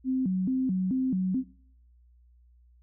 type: tone with vibrato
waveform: sine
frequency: 220 Hz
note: A3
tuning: in tune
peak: -24 dBFS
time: 0.04-1.44 s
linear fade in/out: 50 ms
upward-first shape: square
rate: 2.3 Hz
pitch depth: 290 cents each way
effects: noise-tail reverb RT60 0.7 s tail -23 dB re dry + added 60 Hz sine -56 dBFS peak until 2.82 s